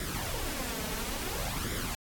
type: noise with flanger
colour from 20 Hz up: pink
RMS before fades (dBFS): -35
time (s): 0-1.95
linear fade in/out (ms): 2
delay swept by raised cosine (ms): 0.56 to 4.66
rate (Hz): 0.58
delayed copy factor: +0.6
effects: AAC 64 kbps